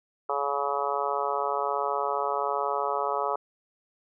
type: harmonic tone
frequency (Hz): 141.3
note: C#3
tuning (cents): +34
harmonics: 3 / 4 / 5 / 6 / 7 / 8 / 9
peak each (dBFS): -33 / -33 / -33 / -33 / -33 / -33 / -33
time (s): 0.29-3.36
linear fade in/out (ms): 5
effects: none